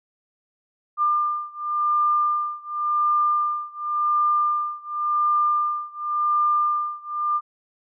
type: beating tone pair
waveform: sine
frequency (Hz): 1198 / 1198.91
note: D6 / D6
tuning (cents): +34 / +35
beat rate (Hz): 0.91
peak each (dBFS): -22 / -23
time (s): 0.97-7.41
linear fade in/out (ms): 50
effects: none